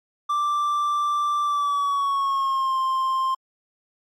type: tone with pitch glide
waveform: triangle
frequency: 1175 to 1052.9 Hz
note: D6 to C6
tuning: +1 to +11 cents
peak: -18 dBFS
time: 0.29-3.35 s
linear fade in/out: 10 ms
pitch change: -190 cents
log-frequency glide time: 1.43-2.78 s
effects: MP3 64 kbps